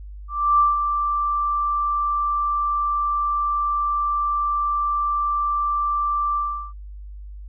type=tone with ADSR envelope; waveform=sine; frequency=1174.7 Hz; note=D6; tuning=in tune; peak=-12 dBFS; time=0.28-6.73 s; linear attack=310 ms; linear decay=170 ms; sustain=-7 dB; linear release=370 ms; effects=added 50 Hz sine -34 dBFS peak until 7.48 s